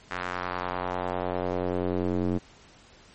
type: tone with band-pass filter sweep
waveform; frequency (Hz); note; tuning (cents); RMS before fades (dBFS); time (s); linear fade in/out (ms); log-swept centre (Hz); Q
square; 45.08; F#1; -44; -29; 0.1-2.39; 20; 1600 to 280; 1.5
effects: pink hiss -54 dBFS RMS until 3.14 s + MP3 32 kbps